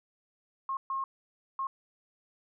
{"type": "tone bursts at uneven times", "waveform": "sine", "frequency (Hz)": 1076, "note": "C6", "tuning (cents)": 48, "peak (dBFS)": -30, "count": 3, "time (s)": [[0.69, 0.77], [0.9, 1.04], [1.59, 1.67]], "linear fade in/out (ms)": 2, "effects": []}